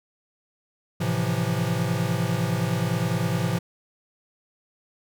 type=chord; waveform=square; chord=F major seventh; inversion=first; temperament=equal; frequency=110 / 130.81 / 164.81 / 174.61 Hz; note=A2 / C3 / E3 / F3; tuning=0 / 0 / 0 / 0 cents; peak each=-29 dBFS; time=1-3.59 s; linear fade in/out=10 ms; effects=none